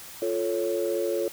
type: chord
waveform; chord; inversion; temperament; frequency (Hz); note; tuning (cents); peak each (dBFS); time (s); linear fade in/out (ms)
sine; F augmented; none; equal; 349.2 / 440 / 554.4; F4 / A4 / C#5; 0 / 0 / 0; -28; 0.22-1.28; 2
effects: tanh soft clip ceiling -16 dBFS + white hiss -43 dBFS RMS until 1.32 s